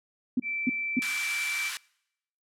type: tone bursts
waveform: sine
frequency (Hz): 250.9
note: B3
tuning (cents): +28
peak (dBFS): -21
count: 3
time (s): 0.37-0.994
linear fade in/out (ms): 5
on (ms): 28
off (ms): 270
type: tone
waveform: sine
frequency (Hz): 2331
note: D7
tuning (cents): -14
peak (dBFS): -29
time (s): 0.42-1.72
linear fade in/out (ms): 50
type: high-pass noise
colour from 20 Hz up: pink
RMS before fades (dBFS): -35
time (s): 1.02-1.77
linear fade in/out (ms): 0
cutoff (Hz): 1300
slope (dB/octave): 24
effects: noise-tail reverb RT60 0.8 s tail -25 dB re dry + low-pass 11000 Hz 12 dB/octave